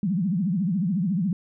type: tone with vibrato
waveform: sine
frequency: 185 Hz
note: F#3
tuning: in tune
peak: -21 dBFS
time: 0.03-1.33 s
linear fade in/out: 2 ms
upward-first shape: triangle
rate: 14 Hz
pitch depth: 290 cents each way
effects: none

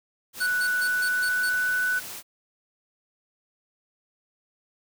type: noise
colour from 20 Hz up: white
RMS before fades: -38 dBFS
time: 0.33-2.23 s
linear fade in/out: 50 ms
type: tone with pitch glide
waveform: sine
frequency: 1480 to 1492 Hz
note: F#6 to F#6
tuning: 0 to +14 cents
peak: -22 dBFS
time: 0.4-2 s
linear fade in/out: 20 ms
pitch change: +14 cents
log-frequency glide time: 0.51-1.82 s
type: tone bursts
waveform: 25% pulse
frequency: 4455 Hz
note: C#8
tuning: 8 cents sharp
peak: -27 dBFS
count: 6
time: 0.4-1.496 s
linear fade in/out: 5 ms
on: 66 ms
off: 140 ms
effects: none

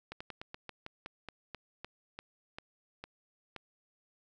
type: slowing click train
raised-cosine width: 0.3 ms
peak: -26 dBFS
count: 15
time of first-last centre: 0.12-3.563 s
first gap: 85 ms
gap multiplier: 1.15
effects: none

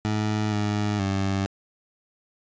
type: tone with pitch steps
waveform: 20% pulse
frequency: 106.8 / 104.4 / 97.5 Hz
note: G#2 / G#2 / G2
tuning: +49 / +10 / -9 cents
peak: -18 dBFS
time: 0.05-1.46 s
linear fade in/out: 0 ms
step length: 470 ms
effects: resampled to 16000 Hz

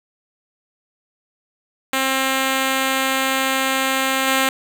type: tone with level steps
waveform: 5% pulse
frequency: 265.9 Hz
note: C4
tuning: 28 cents sharp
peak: -6 / -4 dBFS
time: 1.93-4.49 s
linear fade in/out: 2 ms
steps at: 4.27 s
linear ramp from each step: 5 ms
effects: none

